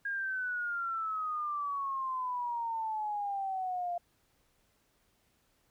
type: exponential sweep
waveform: sine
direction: down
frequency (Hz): 1632 to 692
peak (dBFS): -32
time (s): 0.05-3.98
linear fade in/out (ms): 5
effects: pink hiss -72 dBFS RMS until 5.7 s